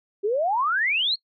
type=exponential sweep; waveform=sine; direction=up; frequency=385.7 to 4409 Hz; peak=-20 dBFS; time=0.23-1.16 s; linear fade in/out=20 ms; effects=noise-tail reverb RT60 0.1 s tail -23 dB re dry